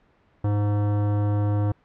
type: tone with hard clipping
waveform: sine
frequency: 103.3 Hz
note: G#2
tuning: 9 cents flat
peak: -22 dBFS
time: 0.44-1.72 s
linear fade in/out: 5 ms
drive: 17 dB
effects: pink hiss -61 dBFS RMS until 1.84 s + low-pass 2000 Hz 12 dB/octave